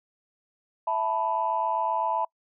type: chord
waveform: sine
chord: E suspended fourth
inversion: none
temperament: equal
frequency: 659.3 / 880 / 987.8 Hz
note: E5 / A5 / B5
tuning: 0 / 0 / 0 cents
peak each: -30 / -27 / -27 dBFS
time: 0.87-2.25 s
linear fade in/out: 5 ms
effects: noise-tail reverb RT60 0.1 s tail -26 dB re dry + tanh soft clip ceiling -14 dBFS